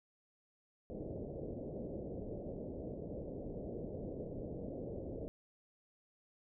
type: low-pass noise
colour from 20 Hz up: white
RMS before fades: -44 dBFS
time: 0.9-5.28 s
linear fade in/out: 0 ms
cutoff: 580 Hz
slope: 48 dB/octave
effects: none